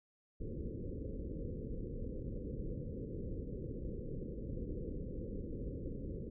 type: low-pass noise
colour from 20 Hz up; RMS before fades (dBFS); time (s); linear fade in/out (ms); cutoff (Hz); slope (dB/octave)
pink; -42; 0.4-6.3; 10; 530; 96
effects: none